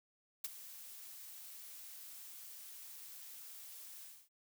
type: noise with ADSR envelope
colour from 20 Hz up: blue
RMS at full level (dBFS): -37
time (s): 0.44-4.29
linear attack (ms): 6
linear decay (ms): 25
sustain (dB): -15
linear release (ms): 260
effects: none